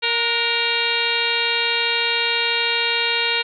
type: harmonic tone with a mistuned harmonic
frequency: 466.2 Hz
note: A#4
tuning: in tune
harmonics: 1 / 2 / 3 / 4 / 5 / 6 / 7 / 8 / 9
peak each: -29 / -29 / -28 / -28 / -24 / -24 / -29 / -26 / -28 dBFS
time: 0.02-3.43 s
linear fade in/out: 20 ms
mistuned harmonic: 3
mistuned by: +53 cents
effects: none